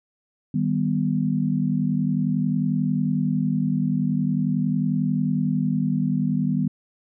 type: chord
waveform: sine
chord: Eb augmented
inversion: none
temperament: equal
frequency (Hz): 155.56 / 196 / 246.9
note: Eb3 / G3 / B3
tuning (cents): 0 / 0 / 0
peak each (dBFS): -24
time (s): 0.54-6.68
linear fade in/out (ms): 5
effects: none